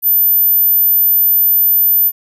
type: tone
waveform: sine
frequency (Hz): 13920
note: A9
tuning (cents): -20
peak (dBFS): -8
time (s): 0.02-2.12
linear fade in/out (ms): 50
effects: none